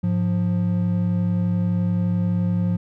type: tone pair together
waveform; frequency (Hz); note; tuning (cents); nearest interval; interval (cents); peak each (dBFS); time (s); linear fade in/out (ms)
triangle; 105.01 / 176.6; G#2 / F3; +20 / +20; major sixth; 900; -21 / -18; 0.03-2.77; 10
effects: none